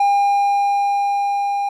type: tone with level ramp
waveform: triangle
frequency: 805 Hz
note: G5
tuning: 46 cents sharp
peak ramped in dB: -10 to -16 dBFS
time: 0-1.69 s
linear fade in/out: 5 ms
effects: none